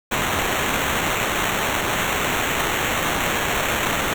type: noise with sample-and-hold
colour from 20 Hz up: white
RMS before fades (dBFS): -22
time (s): 0.11-4.14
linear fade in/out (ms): 10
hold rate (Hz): 4900
effects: none